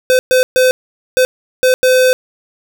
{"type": "tone bursts at uneven times", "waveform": "square", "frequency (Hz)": 511, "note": "C5", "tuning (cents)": -41, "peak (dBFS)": -8, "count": 6, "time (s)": [[0.1, 0.19], [0.31, 0.43], [0.56, 0.71], [1.17, 1.25], [1.63, 1.74], [1.83, 2.13]], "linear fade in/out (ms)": 0, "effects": []}